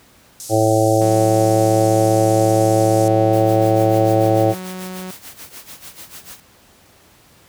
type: band-pass noise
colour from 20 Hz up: pink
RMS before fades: -33 dBFS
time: 0.4-3.08 s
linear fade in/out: 0 ms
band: 5600 to 11000 Hz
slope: 24 dB/octave
type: harmonic tone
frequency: 110 Hz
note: A2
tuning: in tune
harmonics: 1 / 3 / 4 / 5 / 6 / 7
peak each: -18 / -18 / -22 / -17 / -22 / -20 dBFS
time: 0.49-4.55 s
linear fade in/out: 50 ms
type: tone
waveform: sawtooth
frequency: 185 Hz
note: F#3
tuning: in tune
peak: -24 dBFS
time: 1.01-5.11 s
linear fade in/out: 5 ms
type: noise with tremolo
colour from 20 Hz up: white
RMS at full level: -35 dBFS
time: 3.33-6.4 s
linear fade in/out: 0 ms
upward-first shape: sine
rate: 6.8 Hz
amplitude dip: 80%
effects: pink hiss -50 dBFS RMS until 7.48 s + high-pass 60 Hz 12 dB/octave